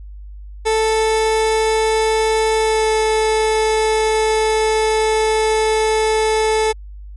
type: tone with pitch glide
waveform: 30% pulse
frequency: 440 to 436.7 Hz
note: A4 to A4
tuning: 0 to -13 cents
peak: -11 dBFS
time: 0.65-6.73 s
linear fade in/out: 20 ms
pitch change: -13 cents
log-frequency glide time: 2.56-2.93 s
effects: added 50 Hz sine -31 dBFS peak until 7.16 s + MP3 48 kbps